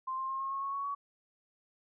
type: tone with pitch steps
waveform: sine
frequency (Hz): 1046.5 / 1057.4 / 1068.5 / 1079.7 / 1090.9 / 1102.3 / 1113.9 / 1125.5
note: C6 / C6 / C6 / C#6 / C#6 / C#6 / C#6 / C#6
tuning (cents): 0 / +18 / +36 / -46 / -28 / -10 / +8 / +26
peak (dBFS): -33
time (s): 0.07-0.95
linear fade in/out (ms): 10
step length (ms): 110
effects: none